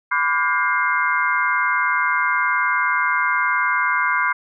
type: tone cluster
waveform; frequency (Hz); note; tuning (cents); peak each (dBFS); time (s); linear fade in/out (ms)
sine; 1000 / 1160 / 1430 / 1589 / 2110; B5 / D6 / F6 / G6 / C7; +21 / -22 / +41 / +23 / +14; -23; 0.11-4.33; 10
effects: none